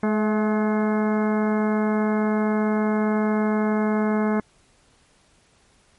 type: harmonic tone with a mistuned harmonic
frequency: 213.2 Hz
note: G#3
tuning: 46 cents sharp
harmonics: 1 / 2 / 3 / 4 / 5 / 6 / 7 / 8 / 10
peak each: -20 / -26 / -30 / -32 / -34 / -36 / -37 / -38 / -40 dBFS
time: 0.03-4.4 s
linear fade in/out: 2 ms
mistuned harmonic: 3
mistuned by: +33 cents
effects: pink hiss -59 dBFS RMS until 5.98 s + MP3 48 kbps